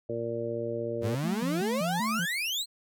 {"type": "harmonic tone", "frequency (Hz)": 116.54, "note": "A#2", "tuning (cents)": 0, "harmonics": [1, 2, 3, 4, 5], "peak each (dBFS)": [-39, -40, -36, -34, -35], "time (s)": [0.09, 1.15], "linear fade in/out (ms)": 5}
{"type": "exponential sweep", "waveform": "35% pulse", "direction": "up", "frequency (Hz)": [92.5, 4294], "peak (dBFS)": -27, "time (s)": [1.01, 2.66], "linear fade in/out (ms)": 50}
{"type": "tone with vibrato", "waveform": "triangle", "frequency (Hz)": 195.3, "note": "G3", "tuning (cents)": -6, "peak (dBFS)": -28, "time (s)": [1.23, 2.26], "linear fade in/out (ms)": 20, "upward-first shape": "square", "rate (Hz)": 2.6, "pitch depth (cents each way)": 210}
{"effects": []}